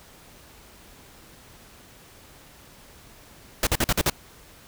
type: noise bursts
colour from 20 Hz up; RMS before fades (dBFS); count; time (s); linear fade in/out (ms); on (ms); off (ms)
pink; -21; 6; 3.63-4.099; 2; 39; 47
effects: pink hiss -50 dBFS RMS until 4.67 s